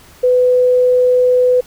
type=tone; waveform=sine; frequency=500 Hz; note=B4; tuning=21 cents sharp; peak=-8 dBFS; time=0.23-1.61 s; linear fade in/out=10 ms; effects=pink hiss -43 dBFS RMS until 1.66 s